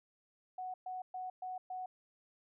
sine tone bursts, 740 Hz, F#5, in tune, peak -39 dBFS, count 5, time 0.58-1.86 s, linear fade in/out 5 ms, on 160 ms, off 120 ms, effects none

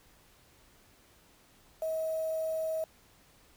sine tone with quantisation, 639 Hz, D#5, 46 cents sharp, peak -30 dBFS, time 1.82-2.84 s, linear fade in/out 2 ms, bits 8, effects pink hiss -62 dBFS RMS until 3.56 s

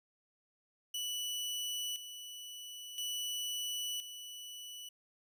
sawtooth tone with tremolo, 2960 Hz, F#7, in tune, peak -33 dBFS, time 0.94-4.89 s, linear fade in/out 5 ms, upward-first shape square, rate 0.49 Hz, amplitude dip 65%, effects none

